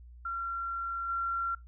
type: tone with level steps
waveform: sine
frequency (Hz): 1369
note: F6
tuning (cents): -35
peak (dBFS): -32 / -29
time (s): 0.25-1.55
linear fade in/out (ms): 5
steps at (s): 1.08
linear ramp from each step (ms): 20
effects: noise-tail reverb RT60 0.2 s tail -24 dB re dry + added 60 Hz sine -48 dBFS peak until 1.67 s